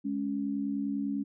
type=tone pair together; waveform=sine; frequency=209.1 / 279.1 Hz; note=G#3 / C#4; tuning=+12 / +12 cents; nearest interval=perfect fourth; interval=500 cents; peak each=-33 / -31 dBFS; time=0.04-1.24 s; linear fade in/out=20 ms; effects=none